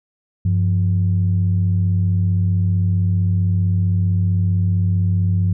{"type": "tone pair together", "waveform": "sine", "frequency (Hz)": [96.72, 172.2], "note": ["G2", "F3"], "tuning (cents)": [-23, -24], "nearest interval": "minor seventh", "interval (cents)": 999, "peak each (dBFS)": [-14, -21], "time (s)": [0.45, 5.53], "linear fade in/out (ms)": 5, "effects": ["tanh soft clip ceiling -7 dBFS"]}